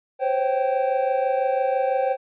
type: tone cluster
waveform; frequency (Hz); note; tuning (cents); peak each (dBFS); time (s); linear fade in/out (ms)
triangle; 517 / 543 / 776; C5 / C#5 / G5; -21 / -36 / -18; -22; 0.19-2.17; 50
effects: resampled to 8000 Hz